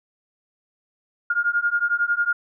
sine beating tone pair, 1412 / 1423 Hz, F6 / F6, +19 / +32 cents, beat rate 11 Hz, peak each -22 dBFS, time 1.3-2.33 s, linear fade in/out 5 ms, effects none

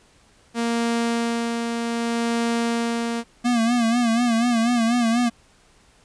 sawtooth tone with tremolo, 233.1 Hz, A#3, in tune, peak -16 dBFS, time 0.54-3.24 s, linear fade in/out 50 ms, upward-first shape sine, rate 0.64 Hz, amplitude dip 35%
square tone with vibrato, 234.8 Hz, A#3, 13 cents sharp, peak -18 dBFS, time 3.44-5.3 s, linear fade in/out 20 ms, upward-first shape sine, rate 4.1 Hz, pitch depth 78 cents each way
effects pink hiss -56 dBFS RMS until 6.04 s + resampled to 22050 Hz

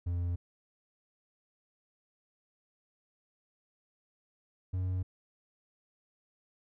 triangle tone pair in turn, 87.31 / 92.09 Hz, F2 / F#2, 0 / -8 cents, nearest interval minor second, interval 92 cents, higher second, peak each -28 dBFS, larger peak neither, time 0.06-0.36 / 4.73-5.03 s, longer neither, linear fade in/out 10 ms, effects none

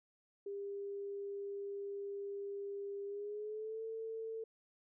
sine tone with pitch glide, 400.6 to 447.1 Hz, G4 to A4, +38 to +28 cents, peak -40 dBFS, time 0.46-4.44 s, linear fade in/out 5 ms, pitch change +190 cents, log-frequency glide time 3.06-3.83 s, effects none

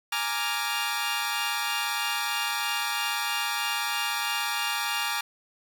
15% pulse chord, Bb dominant seventh, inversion third, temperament equal, 830.6 / 932.3 / 1174.7 / 1396.9 Hz, Ab5 / Bb5 / D6 / F6, 0 / 0 / 0 / 0 cents, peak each -26 dBFS, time 0.12-5.21 s, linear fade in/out 5 ms, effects none

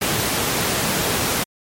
pink high-pass noise, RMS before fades -21 dBFS, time 0.01-1.44 s, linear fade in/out 10 ms, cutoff 100 Hz, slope 12 dB/octave, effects MP3 64 kbps

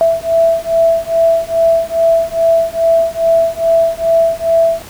sine beating tone pair, 661 / 663.4 Hz, E5 / E5, +5 / +11 cents, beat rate 2.4 Hz, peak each -12 dBFS, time 0.01-4.82 s, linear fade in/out 0 ms, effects pink hiss -34 dBFS RMS until 4.89 s

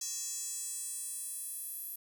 square tone with high-pass filter sweep, 370 Hz, F#4, in tune, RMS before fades -40 dBFS, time 0.01-1.96 s, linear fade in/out 5 ms, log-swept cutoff 6400 to 12000 Hz, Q 4, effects none

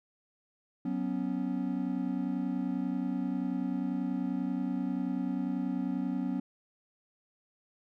triangle chord, F# suspended fourth, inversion none, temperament equal, 185 / 246.9 / 277.2 Hz, F#3 / B3 / C#4, 0 / 0 / 0 cents, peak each -33 / -32 / -32 dBFS, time 0.85-6.4 s, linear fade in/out 5 ms, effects none

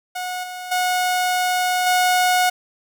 sawtooth tone with level steps, 729 Hz, F#5, 26 cents flat, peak -21 / -26 / -14 / -11 dBFS, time 0.15-2.5 s, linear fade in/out 10 ms, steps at 0.43 / 0.71 / 1.86 s, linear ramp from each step 10 ms, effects none

